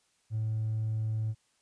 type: tone with hard clipping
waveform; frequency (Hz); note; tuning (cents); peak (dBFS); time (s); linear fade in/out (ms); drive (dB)
sine; 109.7; A2; -5; -29; 0.3-1.35; 50; 1
effects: white hiss -71 dBFS RMS until 1.61 s + resampled to 22050 Hz